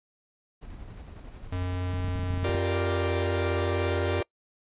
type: noise with tremolo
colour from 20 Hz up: brown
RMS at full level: -41 dBFS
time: 0.61-2.43 s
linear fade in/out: 20 ms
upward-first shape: square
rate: 11 Hz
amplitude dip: 30%
type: tone with pitch glide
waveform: square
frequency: 90.5 to 89.77 Hz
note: F#2 to F2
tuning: -38 to +48 cents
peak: -29 dBFS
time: 1.52-4.21 s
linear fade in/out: 5 ms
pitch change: -14 cents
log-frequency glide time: 2.17-2.97 s
type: clicks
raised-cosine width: 5 ms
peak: -23 dBFS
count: 12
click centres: 1.939 / 2.045 / 2.083 / 2.158 / 2.193 / 2.233 / 2.307 / 2.339 / 2.376 / 2.43 / 2.492 / 2.549 s
type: chord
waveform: 40% pulse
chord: G minor seventh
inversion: third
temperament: equal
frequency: 349.2 / 392 / 466.2 / 587.3 Hz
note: F4 / G4 / Bb4 / D5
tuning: 0 / 0 / 0 / 0 cents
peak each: -32 dBFS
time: 2.44-4.23 s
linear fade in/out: 5 ms
effects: noise-tail reverb RT60 0.1 s tail -24 dB re dry + resampled to 8000 Hz